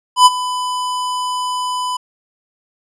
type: tone with ADSR envelope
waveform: square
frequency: 1000 Hz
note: B5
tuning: 21 cents sharp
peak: -3 dBFS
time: 0.16-1.97 s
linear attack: 99 ms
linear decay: 30 ms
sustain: -16 dB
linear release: 7 ms
effects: resampled to 24000 Hz